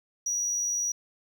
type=tone; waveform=triangle; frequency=5800 Hz; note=F#8; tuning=35 cents flat; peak=-25 dBFS; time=0.26-0.92 s; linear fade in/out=5 ms; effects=none